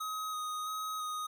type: tone with vibrato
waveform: square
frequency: 1256 Hz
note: D#6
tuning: 16 cents sharp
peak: -36 dBFS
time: 0-1.27 s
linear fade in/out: 10 ms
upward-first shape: square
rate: 1.5 Hz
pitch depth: 14 cents each way
effects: none

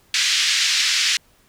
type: band-pass noise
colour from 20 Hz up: white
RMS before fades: -19 dBFS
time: 0.14-1.17 s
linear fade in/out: 2 ms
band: 1800 to 5800 Hz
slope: 24 dB/octave
effects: pink hiss -57 dBFS RMS until 1.48 s

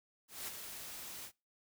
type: noise with ADSR envelope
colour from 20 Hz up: white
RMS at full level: -41 dBFS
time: 0.28-1.32 s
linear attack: 200 ms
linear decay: 11 ms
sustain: -6 dB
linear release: 72 ms
effects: noise-tail reverb RT60 0.3 s tail -25 dB re dry

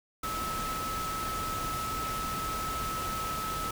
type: tone in noise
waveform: sine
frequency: 1300 Hz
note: E6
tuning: 24 cents flat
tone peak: -33 dBFS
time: 0.23-3.71 s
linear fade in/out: 5 ms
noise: pink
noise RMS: -37 dBFS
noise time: 0.23-3.71 s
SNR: +1 dB
effects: none

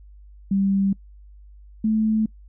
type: tone pair in turn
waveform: sine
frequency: 196 / 218.1 Hz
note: G3 / A3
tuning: 0 / -15 cents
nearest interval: major second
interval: 185 cents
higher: second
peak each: -17 dBFS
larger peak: neither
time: 0.51-0.93 / 1.84-2.26 s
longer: neither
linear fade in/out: 5 ms
effects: noise-tail reverb RT60 0.1 s tail -24 dB re dry + added 50 Hz sine -43 dBFS peak until 2.48 s

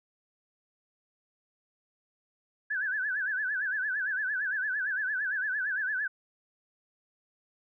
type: tone with vibrato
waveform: sine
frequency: 1609 Hz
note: G6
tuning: 45 cents sharp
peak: -28 dBFS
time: 2.7-6.08 s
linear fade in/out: 10 ms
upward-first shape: sine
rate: 8.8 Hz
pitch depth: 140 cents each way
effects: none

